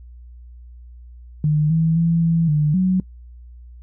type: tone with pitch steps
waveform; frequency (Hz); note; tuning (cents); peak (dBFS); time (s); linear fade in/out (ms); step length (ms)
sine; 151.2 / 162.1 / 166.7 / 165.6 / 149.9 / 185.5; D#3 / E3 / E3 / E3 / D3 / F#3; -49 / -29 / +20 / +8 / +36 / +5; -14; 1.44-3; 2; 260
effects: noise-tail reverb RT60 0.1 s tail -24 dB re dry + added 60 Hz sine -38 dBFS peak until 3.82 s